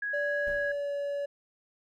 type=tone; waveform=sine; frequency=1661.2 Hz; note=G#6; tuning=in tune; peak=-30 dBFS; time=0.02-0.72 s; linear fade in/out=5 ms
type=tone with pitch glide; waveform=triangle; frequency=581 to 569.4 Hz; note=D5 to C#5; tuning=-19 to +46 cents; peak=-28 dBFS; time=0.13-1.26 s; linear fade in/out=10 ms; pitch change=-35 cents; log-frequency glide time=0.4-0.92 s
type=noise with exponential decay; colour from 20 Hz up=brown; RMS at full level=-41 dBFS; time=0.47-0.9 s; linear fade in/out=2 ms; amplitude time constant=92 ms
effects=none